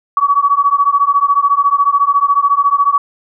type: beating tone pair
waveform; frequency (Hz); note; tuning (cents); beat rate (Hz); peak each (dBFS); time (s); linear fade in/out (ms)
sine; 1127 / 1141; C#6 / C#6; +28 / +50; 14; -12; 0.17-2.98; 2
effects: none